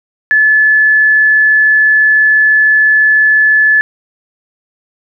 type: tone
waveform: sine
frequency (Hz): 1727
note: A6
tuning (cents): -33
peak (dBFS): -5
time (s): 0.31-3.81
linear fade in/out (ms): 0
effects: none